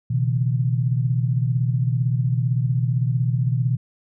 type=tone cluster; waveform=sine; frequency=122.5 / 138.2 / 160.1 Hz; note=B2 / C#3 / D#3; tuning=-14 / -5 / +50 cents; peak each=-19 / -26 / -26 dBFS; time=0.1-3.77 s; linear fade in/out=10 ms; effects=none